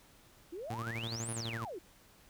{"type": "exponential two-way sweep", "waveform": "sine", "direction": "up then down", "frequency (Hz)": [317.4, 10548, 317.4], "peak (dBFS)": -40, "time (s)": [0.52, 1.79], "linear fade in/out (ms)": 10, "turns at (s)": 1.32}
{"type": "tone with tremolo", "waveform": "sawtooth", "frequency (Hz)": 114.5, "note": "A#2", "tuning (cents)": -31, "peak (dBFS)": -33, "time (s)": [0.7, 1.65], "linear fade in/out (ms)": 5, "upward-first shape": "square", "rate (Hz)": 12, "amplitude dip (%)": 45}
{"effects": ["pink hiss -62 dBFS RMS until 2.29 s"]}